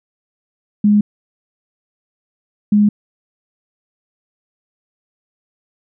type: tone pair in turn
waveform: sine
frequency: 207.7 / 207.7 Hz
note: G#3 / G#3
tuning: 0 / 0 cents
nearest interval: unison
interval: 0 cents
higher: neither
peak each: -8 dBFS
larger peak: neither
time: 0.84-1.01 / 2.72-2.89 s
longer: neither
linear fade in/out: 5 ms
effects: none